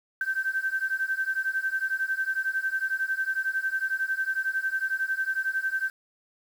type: beating tone pair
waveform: sine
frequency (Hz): 1547 / 1558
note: G6 / G6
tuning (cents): -23 / -11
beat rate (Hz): 11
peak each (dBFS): -29 / -28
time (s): 0.21-5.9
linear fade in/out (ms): 2
effects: 8-bit